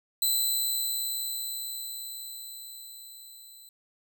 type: tone with level ramp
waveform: 5% pulse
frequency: 4019 Hz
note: B7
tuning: 30 cents sharp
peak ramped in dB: -16 to -42 dBFS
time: 0.22-3.69 s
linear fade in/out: 2 ms
effects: none